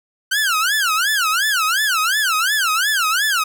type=tone with vibrato; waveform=sawtooth; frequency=1480 Hz; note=F#6; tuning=in tune; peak=-12 dBFS; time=0.31-3.44 s; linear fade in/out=10 ms; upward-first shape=sine; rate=2.8 Hz; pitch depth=290 cents each way; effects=none